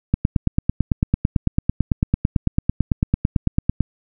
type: click train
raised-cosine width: 5 ms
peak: -3 dBFS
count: 34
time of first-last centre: 0.14-3.807 s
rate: 9 Hz
effects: none